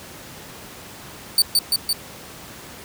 sawtooth tone with echo, 4561 Hz, C#8, 49 cents sharp, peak -9 dBFS, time 1.38-1.42 s, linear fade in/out 2 ms, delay 170 ms, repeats 3, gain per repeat -2 dB, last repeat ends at 1.93 s, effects pink hiss -39 dBFS RMS until 2.84 s + high-pass 80 Hz 12 dB/octave

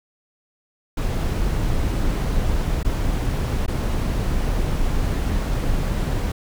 brown noise with dropouts, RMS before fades -21 dBFS, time 0.97-6.32 s, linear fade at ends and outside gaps 5 ms, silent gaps 2.831-2.847 / 3.663-3.679 s, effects none

